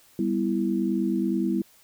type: chord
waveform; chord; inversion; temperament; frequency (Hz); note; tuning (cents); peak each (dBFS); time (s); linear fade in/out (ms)
sine; E minor; first; just; 197.78 / 247.2 / 329.6; G3 / B3 / E4; +16 / +2 / 0; -26 / -28 / -26; 0.19-1.62; 2
effects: white hiss -57 dBFS RMS until 1.83 s